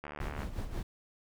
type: click train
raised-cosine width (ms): 0.5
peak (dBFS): -26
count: 30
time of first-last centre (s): 0.04-0.432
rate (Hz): 73.9
type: noise with tremolo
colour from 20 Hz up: brown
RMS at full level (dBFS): -35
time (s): 0.2-0.83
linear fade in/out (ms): 5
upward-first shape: sine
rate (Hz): 5.6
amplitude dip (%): 65
effects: none